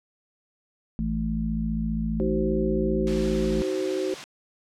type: harmonic tone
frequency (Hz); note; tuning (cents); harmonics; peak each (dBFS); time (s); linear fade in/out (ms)
55; A1; 0; 1 / 3 / 4; -29 / -30 / -27; 0.99-3.62; 0
type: chord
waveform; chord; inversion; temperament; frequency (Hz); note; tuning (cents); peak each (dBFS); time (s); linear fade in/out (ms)
sine; C diminished; first; just; 314 / 376.7 / 523.3; Eb4 / Gb4 / C5; +16 / +31 / 0; -31 / -26 / -31; 2.2-4.14; 0
type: high-pass noise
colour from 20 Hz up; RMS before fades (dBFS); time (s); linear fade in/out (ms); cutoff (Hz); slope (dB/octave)
white; -36; 3.07-4.24; 0; 110; 96
effects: low-pass 5000 Hz 12 dB/octave